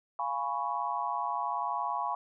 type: chord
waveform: sine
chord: C# dominant seventh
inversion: first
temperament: equal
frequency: 698.5 / 830.6 / 987.8 / 1108.7 Hz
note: E#5 / G#5 / B5 / C#6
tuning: 0 / 0 / 0 / 0 cents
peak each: -38 / -35 / -34 / -35 dBFS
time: 0.19-2.15 s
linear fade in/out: 2 ms
effects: none